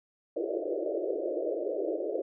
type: band-pass noise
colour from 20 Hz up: pink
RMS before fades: -32 dBFS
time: 0.36-2.22 s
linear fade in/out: 10 ms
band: 320 to 640 Hz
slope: 96 dB/octave
effects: none